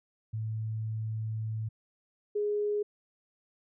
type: tone pair in turn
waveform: sine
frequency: 110 / 415.3 Hz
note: A2 / G#4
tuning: 0 / 0 cents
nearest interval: octave + major seventh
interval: 2300 cents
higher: second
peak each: -31 / -27 dBFS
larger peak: second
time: 0.33-1.69 / 2.35-2.83 s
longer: first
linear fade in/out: 10 ms
effects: none